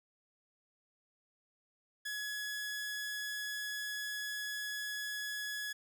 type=tone; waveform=sawtooth; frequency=1688 Hz; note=G#6; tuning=28 cents sharp; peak=-34 dBFS; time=2.05-5.73 s; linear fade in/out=10 ms; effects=none